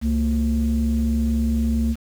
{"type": "tone pair together", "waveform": "sine", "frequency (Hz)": [67.6, 227.1], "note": ["C#2", "A#3"], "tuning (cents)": [-43, -45], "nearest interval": "octave + major sixth", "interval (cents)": 2098, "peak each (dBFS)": -19, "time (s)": [0.01, 1.96], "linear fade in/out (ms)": 50, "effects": ["tanh soft clip ceiling -13 dBFS", "7-bit"]}